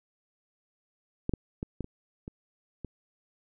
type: clicks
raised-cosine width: 3 ms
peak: -15 / -15 / -20 / -19 / -28 / -26 / -24 dBFS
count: 7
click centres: 1.294 / 1.337 / 1.629 / 1.807 / 1.844 / 2.279 / 2.847 s
effects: none